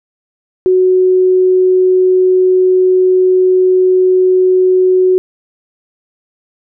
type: tone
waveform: sine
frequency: 370 Hz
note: F#4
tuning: in tune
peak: -6 dBFS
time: 0.66-5.18 s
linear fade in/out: 0 ms
effects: none